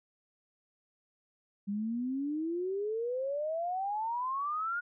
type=exponential sweep; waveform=sine; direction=up; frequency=197.2 to 1452 Hz; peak=-31 dBFS; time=1.67-4.81 s; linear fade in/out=20 ms; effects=none